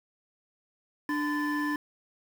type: tone cluster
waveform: triangle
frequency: 295.8 / 1018 / 1756 Hz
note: D4 / C6 / A6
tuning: +13 / -48 / -4 cents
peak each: -26 / -32 / -31 dBFS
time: 1.09-1.76 s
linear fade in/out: 2 ms
effects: tanh soft clip ceiling -20 dBFS + 8-bit